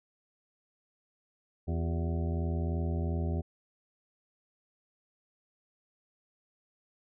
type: harmonic tone with a mistuned harmonic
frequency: 82.9 Hz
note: E2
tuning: 10 cents sharp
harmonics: 1 / 2 / 3 / 4 / 5 / 7 / 8 / 9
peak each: -30 / -36 / -40 / -42 / -44 / -47 / -48 / -49 dBFS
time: 1.67-3.42 s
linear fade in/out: 20 ms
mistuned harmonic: 4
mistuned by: +110 cents
effects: none